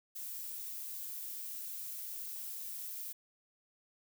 violet noise, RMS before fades -43 dBFS, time 0.15-3.13 s, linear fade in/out 10 ms, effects none

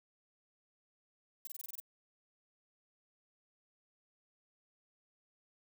violet noise bursts, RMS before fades -44 dBFS, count 8, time 1.45-1.801 s, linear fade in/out 2 ms, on 22 ms, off 25 ms, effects none

